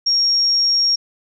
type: tone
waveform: sine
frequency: 5570 Hz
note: F8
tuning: 5 cents flat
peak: -13 dBFS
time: 0.06-0.96 s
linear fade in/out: 10 ms
effects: none